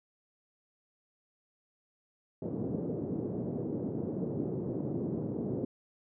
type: band-pass noise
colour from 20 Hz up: white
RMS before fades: -35 dBFS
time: 2.42-5.65 s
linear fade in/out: 2 ms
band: 110 to 410 Hz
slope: 24 dB/octave
effects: none